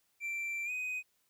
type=tone with pitch glide; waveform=triangle; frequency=2349 to 2503 Hz; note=D7 to D#7; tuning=0 to +10 cents; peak=-33 dBFS; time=0.2-1.03 s; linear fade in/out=50 ms; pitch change=+110 cents; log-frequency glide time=0.65-0.71 s; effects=white hiss -75 dBFS RMS until 1.29 s